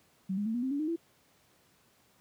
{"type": "tone with pitch steps", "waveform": "sine", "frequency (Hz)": [189.7, 205.7, 223, 241.8, 262.1, 284.2, 308.2, 334.1], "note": ["F#3", "G#3", "A3", "B3", "C4", "C#4", "D#4", "E4"], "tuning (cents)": [43, -16, 23, -36, 3, 43, -16, 23], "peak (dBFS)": -29, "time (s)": [0.29, 0.962], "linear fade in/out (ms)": 10, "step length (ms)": 84, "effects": ["pink hiss -66 dBFS RMS until 2.2 s", "high-pass 100 Hz 12 dB/octave"]}